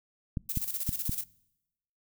clicks, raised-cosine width 5 ms, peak -18 dBFS, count 4, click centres 0.372 / 0.573 / 0.891 / 1.094 s
violet noise with tremolo, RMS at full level -32 dBFS, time 0.49-1.24 s, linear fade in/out 5 ms, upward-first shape square, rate 16 Hz, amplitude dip 65%
effects noise-tail reverb RT60 0.9 s tail -24 dB re dry

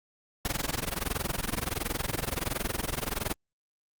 pink noise with amplitude modulation, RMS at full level -28 dBFS, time 0.45-3.34 s, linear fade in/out 0 ms, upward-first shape sine, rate 21.4 Hz, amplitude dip 95%, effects Opus 48 kbps

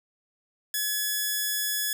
5% pulse tone, 1700 Hz, G#6, 40 cents sharp, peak -15 dBFS, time 0.74-1.93 s, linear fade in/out 2 ms, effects none

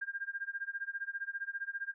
sine tone with tremolo, 1604 Hz, G6, 39 cents sharp, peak -33 dBFS, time 0.01-1.94 s, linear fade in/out 10 ms, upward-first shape sine, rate 15 Hz, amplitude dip 95%, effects none

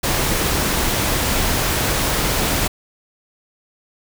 pink noise, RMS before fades -19 dBFS, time 0.03-2.68 s, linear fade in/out 10 ms, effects none

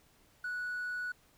triangle tone, 1472 Hz, F#6, 9 cents flat, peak -32 dBFS, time 0.44-1.12 s, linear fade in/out 5 ms, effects tanh soft clip ceiling -30 dBFS + pink hiss -66 dBFS RMS until 1.37 s

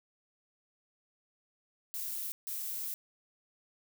violet noise bursts at uneven times, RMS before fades -38 dBFS, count 2, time 1.94-2.32 / 2.47-2.94 s, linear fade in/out 0 ms, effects none

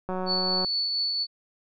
click train, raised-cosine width 1 ms, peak -18 dBFS, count 104, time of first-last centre 0.09-0.647 s, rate 185 Hz
sine tone with tremolo, 4454 Hz, C#8, 7 cents sharp, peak -23 dBFS, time 0.26-1.27 s, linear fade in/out 50 ms, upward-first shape triangle, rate 4.3 Hz, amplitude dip 30%
effects none

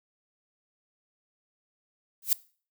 violet noise with exponential growth, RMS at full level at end -18 dBFS, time 2.22-2.33 s, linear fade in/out 2 ms, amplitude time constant 23 ms, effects noise-tail reverb RT60 0.4 s tail -21 dB re dry

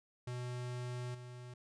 square tone with level steps, 123.6 Hz, B2, 2 cents sharp, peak -40 / -48 dBFS, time 0.27-1.54 s, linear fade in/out 5 ms, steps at 1.14 s, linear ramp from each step 10 ms, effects resampled to 22050 Hz

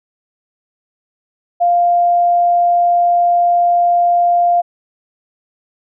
sine tone, 698.5 Hz, F5, in tune, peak -9 dBFS, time 1.6-4.62 s, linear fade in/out 20 ms, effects none

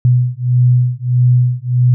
sine beating tone pair, 123.3 / 124.9 Hz, B2 / B2, -2 / +20 cents, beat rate 1.6 Hz, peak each -12 dBFS, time 0.05-1.94 s, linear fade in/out 0 ms, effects none

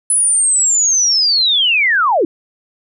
sine linear sweep, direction down, 10130 to 290 Hz, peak -10 dBFS, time 0.1-2.25 s, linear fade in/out 2 ms, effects none

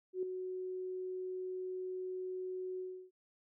sine tone with ADSR envelope, 370 Hz, F#4, in tune, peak -31 dBFS, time 0.13-3.11 s, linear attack 98 ms, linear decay 3 ms, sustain -7 dB, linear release 320 ms, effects none

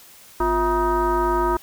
sine tone with frequency modulation, 652 Hz, E5, 19 cents flat, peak -17 dBFS, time 0.4-1.57 s, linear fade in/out 5 ms, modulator 300 Hz, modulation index 2, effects white hiss -47 dBFS RMS until 1.62 s

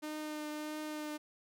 sawtooth tone with vibrato, 304 Hz, D#4, 40 cents flat, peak -35 dBFS, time 0.02-1.18 s, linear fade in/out 20 ms, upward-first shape triangle, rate 1.6 Hz, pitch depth 17 cents each way, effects none

